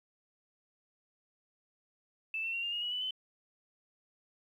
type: tone with pitch steps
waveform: sine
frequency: 2640 / 2694 / 2749 / 2805 / 2862 / 2921 / 2980 / 3041 Hz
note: E7 / E7 / F7 / F7 / F7 / F#7 / F#7 / F#7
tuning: +2 / +37 / -28 / +7 / +42 / -23 / +12 / +47 cents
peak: -33 dBFS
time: 2.34-3.108 s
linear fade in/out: 2 ms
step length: 96 ms
effects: 11-bit